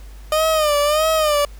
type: tone with vibrato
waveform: 30% pulse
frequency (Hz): 609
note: D#5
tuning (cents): -37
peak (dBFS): -12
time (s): 0.32-1.45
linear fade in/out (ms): 2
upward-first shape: sine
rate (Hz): 1.6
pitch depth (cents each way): 86
effects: added 50 Hz sine -35 dBFS peak until 1.59 s + pink hiss -49 dBFS RMS until 1.59 s